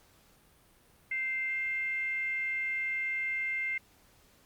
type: tone with frequency modulation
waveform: sine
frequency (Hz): 2100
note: C7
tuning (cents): +6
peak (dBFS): -30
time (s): 1.11-3.78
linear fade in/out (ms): 5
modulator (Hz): 552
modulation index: 0.32
effects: pink hiss -63 dBFS RMS until 4.45 s + Opus 48 kbps